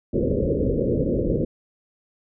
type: low-pass noise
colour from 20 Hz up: white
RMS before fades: -22 dBFS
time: 0.13-1.45 s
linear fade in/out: 10 ms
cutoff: 550 Hz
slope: 96 dB/octave
effects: none